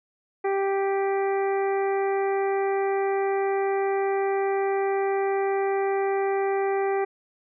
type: harmonic tone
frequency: 392.2 Hz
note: G4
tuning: 1 cent sharp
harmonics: 1 / 2 / 3 / 4 / 5 / 6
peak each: -23 / -28 / -37 / -40 / -37 / -42 dBFS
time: 0.44-7.05 s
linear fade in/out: 10 ms
effects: none